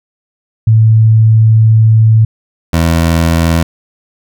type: tone pair in turn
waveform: sine / 20% pulse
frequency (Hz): 110.8 / 82.8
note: A2 / E2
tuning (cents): +13 / +8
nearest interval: perfect fourth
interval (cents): 505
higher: first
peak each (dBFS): -3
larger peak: neither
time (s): 0.67-2.25 / 2.73-3.63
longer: first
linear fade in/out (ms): 5
effects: none